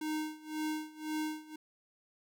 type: tone with tremolo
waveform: square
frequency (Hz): 309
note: D#4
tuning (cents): -12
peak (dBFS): -33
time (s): 0.01-1.56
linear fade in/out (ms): 5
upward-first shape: sine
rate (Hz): 1.9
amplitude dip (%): 90
effects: none